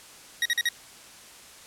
25% pulse tone bursts, 1892 Hz, A#6, 25 cents sharp, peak -18 dBFS, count 4, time 0.42-0.689 s, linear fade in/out 2 ms, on 35 ms, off 43 ms, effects white hiss -48 dBFS RMS until 1.66 s + low-pass 10000 Hz 12 dB/octave

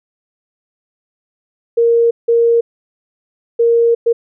sine tone bursts at uneven times, 466.2 Hz, A#4, in tune, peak -8 dBFS, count 4, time 1.77-2.11 / 2.28-2.61 / 3.59-3.95 / 4.06-4.13 s, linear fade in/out 10 ms, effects none

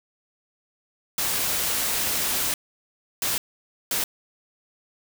white noise bursts at uneven times, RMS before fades -25 dBFS, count 3, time 1.18-2.54 / 3.22-3.38 / 3.91-4.04 s, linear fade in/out 2 ms, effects none

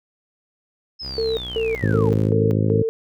sine linear sweep, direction down, 5250 to 781 Hz, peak -29 dBFS, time 0.99-2.1 s, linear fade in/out 20 ms
sawtooth tone with pitch glide, 66.2 to 61.06 Hz, C2 to B1, +21 to -19 cents, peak -29 dBFS, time 1.01-2.31 s, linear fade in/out 50 ms, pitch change -140 cents, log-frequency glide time 1.29-1.36 s
sine tone bursts, 448.8 Hz, A4, 34 cents sharp, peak -19 dBFS, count 5, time 1.18-2.89 s, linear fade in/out 0 ms, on 190 ms, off 190 ms
harmonic tone, 53.3 Hz, G#1, 46 cents sharp, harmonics 2 / 3 / 4 / 5 / 6 / 7 / 8 / 9 / 10, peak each -19 / -23 / -25 / -27 / -29 / -30 / -31 / -32 / -33 dBFS, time 1.82-2.83 s, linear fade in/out 10 ms
effects none

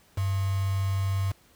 sine tone with quantisation, 97 Hz, G2, 18 cents flat, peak -24 dBFS, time 0.17-1.32 s, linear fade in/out 10 ms, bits 6, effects pink hiss -60 dBFS RMS until 1.55 s

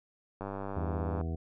click train, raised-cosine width 1 ms, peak -24 dBFS, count 80, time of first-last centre 0.41-1.212 s, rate 98.5 Hz
harmonic tone, 81.9 Hz, E2, 11 cents flat, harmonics 1 / 2 / 3 / 4 / 5 / 6 / 8 / 9, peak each -33 / -39 / -43 / -45 / -47 / -49 / -51 / -52 dBFS, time 0.76-1.36 s, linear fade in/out 10 ms
effects none

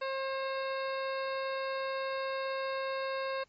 harmonic tone, 535 Hz, C5, 38 cents sharp, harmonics 1 / 2 / 3 / 4 / 5 / 7 / 8 / 9, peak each -34 / -38 / -42 / -47 / -46 / -49 / -51 / -54 dBFS, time 0.01-3.44 s, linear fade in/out 10 ms, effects pink hiss -70 dBFS RMS until 3.48 s + MP3 32 kbps

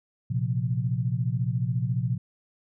sine chord, Bb suspended second, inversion none, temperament equal, 116.54 / 130.81 / 174.61 Hz, Bb2 / C3 / F3, 0 / 0 / 0 cents, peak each -27 / -27 / -32 dBFS, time 0.3-2.18 s, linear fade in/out 10 ms, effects none

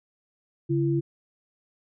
sine tone pair together, 140.75 / 337 Hz, C#3 / E4, +27 / +38 cents, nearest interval octave + minor third, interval 1511 cents, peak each -24 dBFS, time 0.69-1.01 s, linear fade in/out 20 ms, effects none

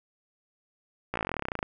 slowing click train, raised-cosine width 0.5 ms, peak -15 dBFS, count 20, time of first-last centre 1.14-1.629 s, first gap 16 ms, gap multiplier 1.05, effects none

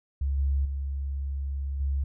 sine tone with level steps, 69 Hz, C#2, 7 cents flat, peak -24 / -22 / -28 / -24 dBFS, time 0.21-2.04 s, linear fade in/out 5 ms, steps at 0.38 / 0.65 / 1.8 s, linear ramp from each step 5 ms, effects none

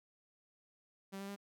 sawtooth tone with pitch steps, 194.7 / 197.53 / 200.4 Hz, G3 / G3 / G3, -12 / +13 / +38 cents, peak -39 dBFS, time 1.12-1.363 s, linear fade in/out 20 ms, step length 81 ms, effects none

